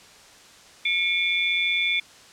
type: tone cluster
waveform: sine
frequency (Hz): 2195 / 2370 / 3478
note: C#7 / D7 / A7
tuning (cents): -18 / +15 / -21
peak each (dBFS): -25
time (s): 0.85-2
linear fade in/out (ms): 5
effects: white hiss -49 dBFS RMS until 2.32 s + low-pass 7000 Hz 12 dB/octave